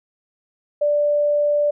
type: tone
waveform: sine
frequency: 587.3 Hz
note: D5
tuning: in tune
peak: -15 dBFS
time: 0.81-1.71 s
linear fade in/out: 10 ms
effects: none